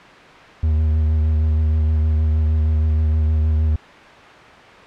triangle tone with vibrato, 77.8 Hz, D#2, in tune, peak -12 dBFS, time 0.63-3.76 s, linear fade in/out 5 ms, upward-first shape sine, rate 6.4 Hz, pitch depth 24 cents each way, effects white hiss -40 dBFS RMS until 4.86 s + low-pass 2000 Hz 12 dB/octave

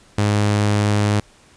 sawtooth tone, 103.83 Hz, G#2, in tune, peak -11 dBFS, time 0.18-1.2 s, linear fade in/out 5 ms, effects pink hiss -51 dBFS RMS until 1.56 s + resampled to 22050 Hz

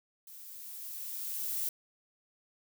violet noise with level ramp, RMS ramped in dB -50 to -33 dBFS, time 0.27-1.69 s, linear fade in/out 2 ms, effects none

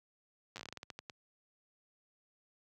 slowing click train, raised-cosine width 0.2 ms, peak -27 dBFS, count 14, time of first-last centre 0.56-1.098 s, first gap 9 ms, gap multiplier 1.23, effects high-pass 80 Hz 12 dB/octave

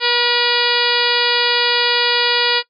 harmonic tone with a mistuned harmonic, 482.5 Hz, B4, 40 cents flat, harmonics 1 / 2 / 3 / 4 / 5 / 6 / 7 / 8 / 9 / 10, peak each -22 / -22 / -22 / -22 / -22 / -22 / -22 / -22 / -22 / -22 dBFS, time 0-2.63 s, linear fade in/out 50 ms, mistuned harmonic 3, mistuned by -17 cents, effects noise-tail reverb RT60 0.1 s tail -20 dB re dry + MP3 64 kbps

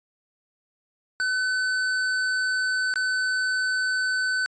square tone with dropouts, 1513 Hz, F#6, 38 cents sharp, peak -23 dBFS, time 1.2-4.46 s, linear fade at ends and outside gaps 0 ms, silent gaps 2.939-2.958 s, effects resampled to 16000 Hz

